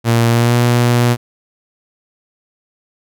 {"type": "tone with pitch glide", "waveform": "sawtooth", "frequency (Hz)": [116.54, 120.51], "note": ["A#2", "B2"], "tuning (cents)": [0, -42], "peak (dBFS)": -6, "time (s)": [0.04, 1.17], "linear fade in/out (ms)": 50, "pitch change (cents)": 58, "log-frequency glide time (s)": [0.29, 0.56], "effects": []}